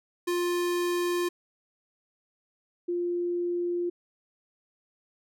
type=tone pair in turn; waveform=square / sine; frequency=351.3 / 349.8 Hz; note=F4 / F4; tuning=+10 / +3 cents; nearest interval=unison; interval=7 cents; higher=first; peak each=-26 dBFS; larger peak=neither; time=0.27-1.29 / 2.88-3.9 s; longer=neither; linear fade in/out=10 ms; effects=none